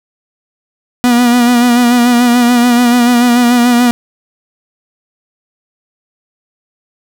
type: tone with vibrato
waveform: 45% pulse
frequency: 242.1 Hz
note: B3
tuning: 34 cents flat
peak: -6 dBFS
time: 1.04-3.91 s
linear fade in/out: 0 ms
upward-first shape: sine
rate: 6.9 Hz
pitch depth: 39 cents each way
effects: none